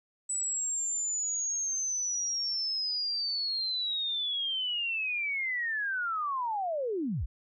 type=linear sweep; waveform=sine; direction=down; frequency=7950 to 36.93 Hz; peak=-29 dBFS; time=0.29-7.26 s; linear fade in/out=10 ms; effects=none